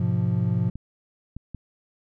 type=chord; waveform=triangle; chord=F diminished; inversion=first; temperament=just; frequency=104.77 / 125.72 / 174.61 Hz; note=Ab2 / Cb3 / F3; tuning=+16 / +31 / 0 cents; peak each=-23 dBFS; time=0-0.7 s; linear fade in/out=5 ms
type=clicks; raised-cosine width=5 ms; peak=-23 dBFS; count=3; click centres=0.756 / 1.366 / 1.547 s
effects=none